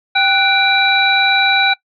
harmonic tone with a mistuned harmonic, 784 Hz, G5, in tune, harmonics 1 / 2 / 3 / 5, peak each -16 / -16 / -16 / -16 dBFS, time 0.15-1.74 s, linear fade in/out 10 ms, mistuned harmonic 2, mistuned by -98 cents, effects noise-tail reverb RT60 0.1 s tail -21 dB re dry

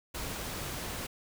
pink noise, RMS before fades -38 dBFS, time 0.14-1.07 s, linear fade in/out 10 ms, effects none

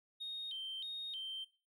triangle tone with vibrato, 3410 Hz, G#7, 45 cents sharp, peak -37 dBFS, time 0.2-1.45 s, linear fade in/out 20 ms, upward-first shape square, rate 1.6 Hz, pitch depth 150 cents each way, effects noise-tail reverb RT60 0.3 s tail -20 dB re dry + tanh soft clip ceiling -38 dBFS

